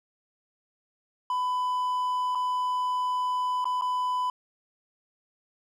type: tone with dropouts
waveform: triangle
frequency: 1000 Hz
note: B5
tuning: 21 cents sharp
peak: -23 dBFS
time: 1.3-4.3 s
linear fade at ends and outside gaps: 2 ms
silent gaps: 2.35-2.354 / 3.644-3.654 / 3.812-3.82 s
effects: none